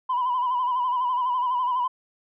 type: tone with vibrato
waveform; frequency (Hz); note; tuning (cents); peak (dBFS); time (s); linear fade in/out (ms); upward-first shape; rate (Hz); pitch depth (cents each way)
sine; 997; B5; +16; -20; 0.09-1.88; 10; sine; 12; 63
effects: tanh soft clip ceiling -18 dBFS